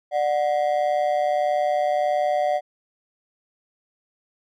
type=ring-modulated tone; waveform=triangle; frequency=664 Hz; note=E5; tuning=12 cents sharp; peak=-14 dBFS; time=0.11-2.61 s; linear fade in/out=50 ms; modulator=70.8 Hz; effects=none